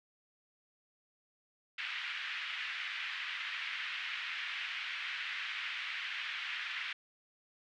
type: band-pass noise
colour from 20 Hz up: pink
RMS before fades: -40 dBFS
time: 1.78-6.93 s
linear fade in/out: 5 ms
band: 1700 to 3100 Hz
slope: 24 dB/octave
effects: none